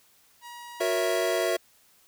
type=tone; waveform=sawtooth; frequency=956 Hz; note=A#5; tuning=43 cents sharp; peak=-37 dBFS; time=0.41-1.49 s; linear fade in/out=50 ms
type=chord; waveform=square; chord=F# dominant seventh; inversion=none; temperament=equal with one note detuned; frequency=364.5 / 466.2 / 554.4 / 659.3 Hz; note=F#4 / A#4 / C#5 / E5; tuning=-26 / 0 / 0 / 0 cents; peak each=-30 / -32 / -33 / -28 dBFS; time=0.8-1.57 s; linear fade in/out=10 ms
effects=white hiss -61 dBFS RMS until 2.07 s